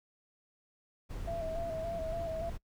brown noise, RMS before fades -41 dBFS, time 1.09-2.58 s, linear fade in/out 20 ms
sine tone with vibrato, 659.3 Hz, E5, in tune, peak -35 dBFS, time 1.27-2.5 s, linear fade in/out 10 ms, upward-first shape square, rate 3.5 Hz, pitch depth 37 cents each way
effects noise-tail reverb RT60 0.1 s tail -24 dB re dry

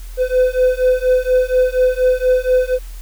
triangle beating tone pair, 505 / 509.2 Hz, B4 / C5, +39 / -47 cents, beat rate 4.2 Hz, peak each -13 dBFS, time 0.17-2.79 s, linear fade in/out 50 ms, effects added 41 Hz sine -28 dBFS peak until 3.01 s + white hiss -44 dBFS RMS until 3.01 s

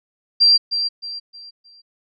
sine tone with echo, 4727 Hz, D8, 10 cents sharp, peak -9 dBFS, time 0.4-0.58 s, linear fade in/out 20 ms, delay 310 ms, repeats 4, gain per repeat -9 dB, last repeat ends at 1.82 s, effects none

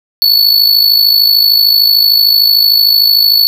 square tone with amplitude modulation, 4435 Hz, C#8, in tune, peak -3 dBFS, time 0.22-3.47 s, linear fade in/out 0 ms, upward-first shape sine, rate 53.3 Hz, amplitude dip 65%, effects none

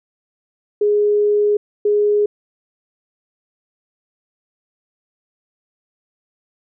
sine tone bursts at uneven times, 415.3 Hz, G#4, in tune, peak -12 dBFS, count 2, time 0.81-1.57 / 1.85-2.26 s, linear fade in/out 5 ms, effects none

